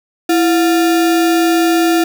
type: tone with sample-and-hold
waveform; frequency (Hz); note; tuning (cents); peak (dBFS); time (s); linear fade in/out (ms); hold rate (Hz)
sine; 332.7; E4; +16; -9; 0.29-2.04; 5; 1050
effects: none